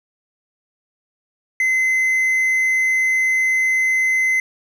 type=tone; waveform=triangle; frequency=2052 Hz; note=C7; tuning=34 cents flat; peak=-13 dBFS; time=1.6-4.4 s; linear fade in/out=2 ms; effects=none